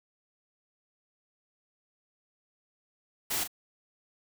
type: noise with echo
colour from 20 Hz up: white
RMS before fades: -31 dBFS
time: 3.3-3.44 s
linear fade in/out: 10 ms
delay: 37 ms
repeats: 1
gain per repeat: -8 dB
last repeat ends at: 3.477 s
effects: none